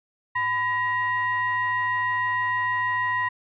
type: ring-modulated tone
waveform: triangle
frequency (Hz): 446.8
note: A4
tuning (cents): +27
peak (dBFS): -17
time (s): 0.35-3.29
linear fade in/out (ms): 10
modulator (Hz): 1450
effects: resampled to 8000 Hz